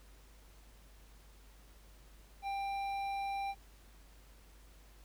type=tone with hard clipping; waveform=triangle; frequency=791 Hz; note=G5; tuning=15 cents sharp; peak=-37 dBFS; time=2.42-3.55 s; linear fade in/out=50 ms; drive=13 dB; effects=added 50 Hz sine -57 dBFS peak until 5.04 s + pink hiss -64 dBFS RMS until 5.04 s